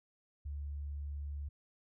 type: tone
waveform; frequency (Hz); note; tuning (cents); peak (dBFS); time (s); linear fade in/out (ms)
sine; 72; D2; -34; -38; 0.45-1.49; 10
effects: none